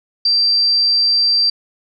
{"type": "tone", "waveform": "sine", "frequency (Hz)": 4699, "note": "D8", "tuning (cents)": 0, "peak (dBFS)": -11, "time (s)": [0.25, 1.5], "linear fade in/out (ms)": 5, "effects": []}